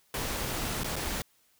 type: noise with dropouts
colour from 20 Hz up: pink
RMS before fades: -33 dBFS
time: 0.14-1.22 s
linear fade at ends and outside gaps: 2 ms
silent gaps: 0.835-0.843 / 0.958-0.963 s
effects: white hiss -67 dBFS RMS until 1.59 s